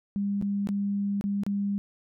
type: tone with dropouts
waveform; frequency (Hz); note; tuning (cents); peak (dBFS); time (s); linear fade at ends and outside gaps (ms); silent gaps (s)
sine; 200.9; G3; +43; -25; 0.16-1.78; 0; 0.414-0.424 / 0.672-0.689 / 1.211-1.24 / 1.435-1.465
effects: none